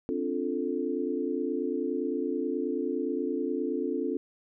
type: chord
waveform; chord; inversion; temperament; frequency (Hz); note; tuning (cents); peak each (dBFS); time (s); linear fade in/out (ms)
sine; D minor seventh; third; equal with one note detuned; 261.6 / 291.1 / 349.2 / 440; C4 / D4 / F4 / A4; 0 / -15 / 0 / 0; -33; 0.09-4.17; 0
effects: none